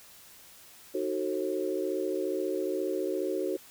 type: chord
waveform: sine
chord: D# diminished seventh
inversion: none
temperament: just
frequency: 311.1 / 373.4 / 448 / 537.6 Hz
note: D#4 / F#4 / A4 / C5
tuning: 0 / +16 / +31 / +47 cents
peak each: -35 / -31 / -36 / -35 dBFS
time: 0.94-3.57 s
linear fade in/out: 10 ms
effects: white hiss -53 dBFS RMS until 3.7 s